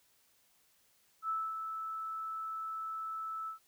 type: tone with ADSR envelope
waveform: sine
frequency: 1312 Hz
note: E6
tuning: 9 cents flat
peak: -31 dBFS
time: 1.22-3.59 s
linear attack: 72 ms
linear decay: 240 ms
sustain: -6 dB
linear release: 110 ms
effects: white hiss -70 dBFS RMS until 3.67 s